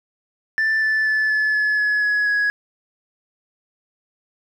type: tone with pitch steps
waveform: sine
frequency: 1767 / 1752.8 / 1738.7 / 1724.6 / 1710.8 / 1697 / 1683.3 / 1669.8 Hz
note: A6 / A6 / A6 / A6 / A6 / G#6 / G#6 / G#6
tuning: +7 / -7 / -21 / -35 / -49 / +37 / +23 / +9 cents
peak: -14 dBFS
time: 0.58-2.5 s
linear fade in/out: 0 ms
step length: 240 ms
effects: tanh soft clip ceiling -15 dBFS + 9-bit